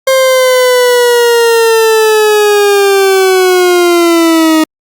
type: linear sweep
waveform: 40% pulse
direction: down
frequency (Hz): 531 to 312.3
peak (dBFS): -4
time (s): 0.07-4.64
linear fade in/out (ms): 5
effects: Opus 48 kbps